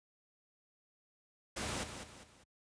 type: noise with echo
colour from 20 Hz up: pink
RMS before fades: -38 dBFS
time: 1.56-1.84 s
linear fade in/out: 10 ms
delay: 200 ms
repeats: 3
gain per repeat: -8 dB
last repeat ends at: 2.44 s
effects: high-pass 60 Hz 12 dB/octave + resampled to 22050 Hz